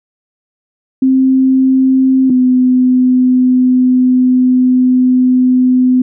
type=tone pair in turn; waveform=sine; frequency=262.6 / 253.5 Hz; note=C4 / B3; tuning=+6 / +45 cents; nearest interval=minor second; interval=61 cents; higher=first; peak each=-6 dBFS; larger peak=neither; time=1.02-2.3 / 2.3-6.02 s; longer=second; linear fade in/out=5 ms; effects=none